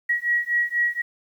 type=beating tone pair; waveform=sine; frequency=1910 / 1914.1 Hz; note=A#6 / A#6; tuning=+42 / +45 cents; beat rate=4.1 Hz; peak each=-23 dBFS; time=0.09-1.02 s; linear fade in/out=10 ms; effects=9-bit